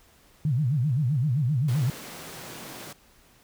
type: tone with vibrato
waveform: sine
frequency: 136 Hz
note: C#3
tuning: 33 cents flat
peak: -21 dBFS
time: 0.45-1.9 s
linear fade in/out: 2 ms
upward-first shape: sine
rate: 7.7 Hz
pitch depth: 260 cents each way
type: high-pass noise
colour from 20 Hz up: pink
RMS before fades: -41 dBFS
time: 1.68-2.93 s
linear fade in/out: 5 ms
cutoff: 130 Hz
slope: 24 dB/octave
effects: pink hiss -58 dBFS RMS until 3.43 s